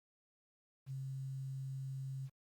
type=tone with quantisation; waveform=sine; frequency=134 Hz; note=C3; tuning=42 cents sharp; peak=-40 dBFS; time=0.86-2.3 s; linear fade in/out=50 ms; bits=11; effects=Opus 48 kbps